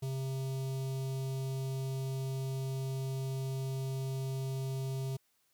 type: tone with notch filter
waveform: square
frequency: 133.2 Hz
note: C3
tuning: 31 cents sharp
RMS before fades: -36 dBFS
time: 0.02-5.17 s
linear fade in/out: 10 ms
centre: 1600 Hz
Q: 0.51
effects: white hiss -74 dBFS RMS until 5.53 s